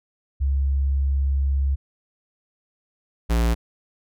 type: tone pair in turn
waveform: sine / square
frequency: 68.6 / 57.69 Hz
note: C#2 / A#1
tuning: -17 / -17 cents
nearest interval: minor third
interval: 300 cents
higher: first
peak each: -18 dBFS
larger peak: neither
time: 0.4-1.76 / 3.29-3.55 s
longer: first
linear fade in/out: 20 ms
effects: none